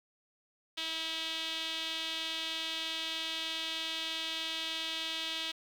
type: tone with band-pass filter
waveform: sawtooth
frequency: 323.2 Hz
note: E4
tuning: 34 cents flat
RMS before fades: -37 dBFS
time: 0.77-5.52 s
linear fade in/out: 10 ms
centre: 3400 Hz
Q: 3.9
effects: 9-bit